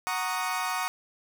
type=chord; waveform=30% pulse; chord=D# minor seventh; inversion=first; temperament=equal; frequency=740 / 932.3 / 1108.7 / 1244.5 Hz; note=F#5 / A#5 / C#6 / D#6; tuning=0 / 0 / 0 / 0 cents; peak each=-31 dBFS; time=0.07-0.88 s; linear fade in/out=0 ms; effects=none